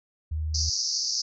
sine tone, 77.78 Hz, D#2, in tune, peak -26 dBFS, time 0.31-0.7 s, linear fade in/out 10 ms
pink band-pass noise, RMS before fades -28 dBFS, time 0.54-1.22 s, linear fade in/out 10 ms, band 4600 to 6200 Hz, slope 96 dB/octave
effects none

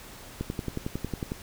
click train, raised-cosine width 3 ms, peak -17 dBFS, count 11, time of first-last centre 0.41-1.319 s, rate 11 Hz, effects pink hiss -46 dBFS RMS until 1.42 s

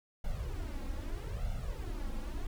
brown noise with flanger, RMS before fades -37 dBFS, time 0.24-2.47 s, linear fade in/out 5 ms, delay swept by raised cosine 1.4 to 3.7 ms, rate 0.79 Hz, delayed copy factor +0.9, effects none

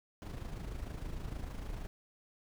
brown noise with amplitude modulation, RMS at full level -39 dBFS, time 0.22-1.87 s, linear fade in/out 0 ms, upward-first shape sine, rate 26.5 Hz, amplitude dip 55%, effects none

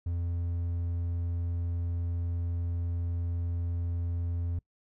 triangle tone, 85.9 Hz, F2, 28 cents flat, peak -27 dBFS, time 0.06-4.59 s, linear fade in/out 5 ms, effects noise-tail reverb RT60 0.1 s tail -24 dB re dry

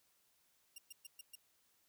10% pulse tone bursts, 2794 Hz, F7, in tune, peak -40 dBFS, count 5, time 0.76-1.355 s, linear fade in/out 5 ms, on 23 ms, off 120 ms, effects white hiss -75 dBFS RMS until 1.88 s

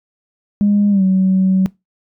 sine tone with pitch glide, 204.7 to 188.8 Hz, G#3 to F#3, -25 to +35 cents, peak -9 dBFS, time 0.61-1.66 s, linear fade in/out 0 ms, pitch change -140 cents, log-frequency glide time 0.9-1.03 s, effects noise-tail reverb RT60 0.2 s tail -22 dB re dry + tanh soft clip ceiling -6 dBFS

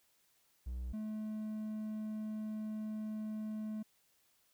triangle tone pair in turn, 61.74 / 215.4 Hz, B1 / A3, 0 / -37 cents, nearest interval octave + minor seventh, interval 2163 cents, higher second, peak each -36 / -36 dBFS, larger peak neither, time 0.66-0.93 / 0.93-3.83 s, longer second, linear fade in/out 10 ms, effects white hiss -73 dBFS RMS until 4.53 s

